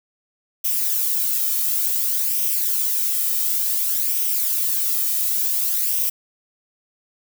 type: noise with flanger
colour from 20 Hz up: violet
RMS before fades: -21 dBFS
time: 0.64-6.1 s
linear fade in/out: 10 ms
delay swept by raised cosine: 0.34 to 1.64 ms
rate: 0.56 Hz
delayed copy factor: +0.5
effects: none